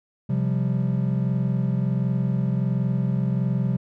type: chord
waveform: triangle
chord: C suspended fourth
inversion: none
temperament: equal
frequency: 130.81 / 174.61 / 196 Hz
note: C3 / F3 / G3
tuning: 0 / 0 / 0 cents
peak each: -21 / -24 / -25 dBFS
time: 0.29-3.77 s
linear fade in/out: 10 ms
effects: none